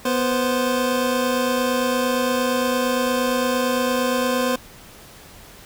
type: tone pair together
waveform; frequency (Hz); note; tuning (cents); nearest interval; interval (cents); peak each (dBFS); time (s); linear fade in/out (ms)
25% pulse; 246.2 / 521.1; B3 / C5; -5 / -7; octave + minor second; 1298; -18; 0.05-4.56; 5
effects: pink hiss -44 dBFS RMS until 5.65 s